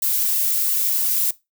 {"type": "noise with flanger", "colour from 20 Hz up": "violet", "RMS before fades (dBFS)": -20, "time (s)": [0.02, 1.31], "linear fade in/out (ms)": 5, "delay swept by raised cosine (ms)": [1.2, 5.4], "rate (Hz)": 2.9, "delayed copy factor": -0.5, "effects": ["noise-tail reverb RT60 0.2 s tail -18 dB re dry"]}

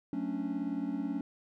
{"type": "chord", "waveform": "triangle", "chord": "D major seventh", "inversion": "first", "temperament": "just", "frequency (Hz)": [183.54, 220.2, 275.3, 293.7], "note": ["F#3", "A3", "C#4", "D4"], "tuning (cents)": [-14, 2, -12, 0], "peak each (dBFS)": [-39, -37, -33, -36], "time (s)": [0.13, 1.21], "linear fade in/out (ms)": 2, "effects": []}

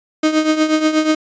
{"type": "tone with tremolo", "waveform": "35% pulse", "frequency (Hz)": 311.1, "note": "D#4", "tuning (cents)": 0, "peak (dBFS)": -8, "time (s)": [0.23, 1.15], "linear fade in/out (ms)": 5, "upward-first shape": "triangle", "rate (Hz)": 8.3, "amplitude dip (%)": 75, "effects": ["resampled to 16000 Hz"]}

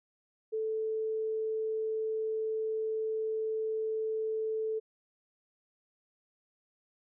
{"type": "tone", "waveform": "sine", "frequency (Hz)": 439, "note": "A4", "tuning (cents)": -4, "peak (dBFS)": -30, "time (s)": [0.52, 4.8], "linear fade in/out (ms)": 20, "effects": []}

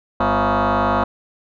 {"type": "tone with frequency modulation", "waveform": "sine", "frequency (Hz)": 200, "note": "G3", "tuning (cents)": 35, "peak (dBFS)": -12, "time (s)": [0.2, 1.04], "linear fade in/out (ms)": 5, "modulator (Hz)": 150, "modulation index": 7.7, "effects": ["tanh soft clip ceiling -14 dBFS"]}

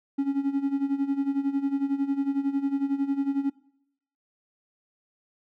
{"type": "tone with tremolo", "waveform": "triangle", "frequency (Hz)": 277.2, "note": "C#4", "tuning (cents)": 0, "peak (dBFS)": -18, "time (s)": [0.18, 3.5], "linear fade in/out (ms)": 10, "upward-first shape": "sine", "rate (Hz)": 11, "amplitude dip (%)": 80, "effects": ["noise-tail reverb RT60 0.8 s tail -25 dB re dry", "tanh soft clip ceiling -15 dBFS"]}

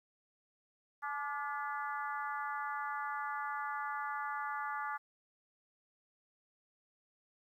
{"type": "harmonic tone with a mistuned harmonic", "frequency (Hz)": 285.9, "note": "D4", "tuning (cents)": -46, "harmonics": [3, 4, 5, 6, 7], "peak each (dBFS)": [-41, -40, -43, -46, -52], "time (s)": [1.02, 4.98], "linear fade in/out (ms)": 20, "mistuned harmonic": 4, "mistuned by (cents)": 50, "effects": ["12-bit"]}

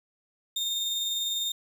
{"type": "tone with tremolo", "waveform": "35% pulse", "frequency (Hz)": 3652, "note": "A#7", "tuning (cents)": -36, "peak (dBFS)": -24, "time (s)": [0.56, 1.52], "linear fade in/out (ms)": 5, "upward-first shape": "triangle", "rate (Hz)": 20, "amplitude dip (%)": 30, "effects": []}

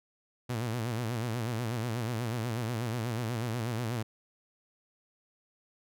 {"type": "tone with vibrato", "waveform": "sawtooth", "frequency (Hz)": 116.6, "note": "A#2", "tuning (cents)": 1, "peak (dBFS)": -27, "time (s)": [0.49, 4.03], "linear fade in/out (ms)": 10, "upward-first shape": "sine", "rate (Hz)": 8.2, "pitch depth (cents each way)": 120, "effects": []}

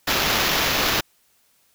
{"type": "noise with sample-and-hold", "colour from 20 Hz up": "white", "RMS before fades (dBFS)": -21, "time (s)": [0.07, 1.01], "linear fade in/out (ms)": 10, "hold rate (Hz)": 8820, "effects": ["white hiss -62 dBFS RMS until 1.74 s"]}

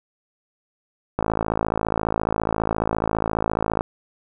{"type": "click train", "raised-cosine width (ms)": 1, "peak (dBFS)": -7, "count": 144, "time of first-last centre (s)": [1.19, 3.809], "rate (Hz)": 54.6, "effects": []}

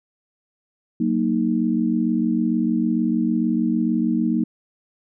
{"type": "chord", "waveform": "sine", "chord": "D# minor", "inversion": "first", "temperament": "just", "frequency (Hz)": [186.68, 233.3, 311.1], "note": ["F#3", "A#3", "D#4"], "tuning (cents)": [16, 2, 0], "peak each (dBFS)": [-24, -20, -23], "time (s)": [1, 4.44], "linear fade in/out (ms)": 5, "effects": []}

